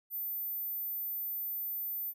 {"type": "tone", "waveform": "sine", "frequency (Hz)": 14080, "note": "A9", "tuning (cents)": 0, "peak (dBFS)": -34, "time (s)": [0.1, 2.14], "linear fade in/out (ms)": 50, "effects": []}